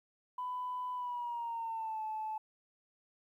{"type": "tone with pitch glide", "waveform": "sine", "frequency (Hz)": [998, 868.8], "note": ["B5", "A5"], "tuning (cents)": [18, -22], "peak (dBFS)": -35, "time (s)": [0.38, 2.38], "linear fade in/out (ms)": 5, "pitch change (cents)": -240, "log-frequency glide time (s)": [0.94, 2.02], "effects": ["tanh soft clip ceiling -31 dBFS", "12-bit"]}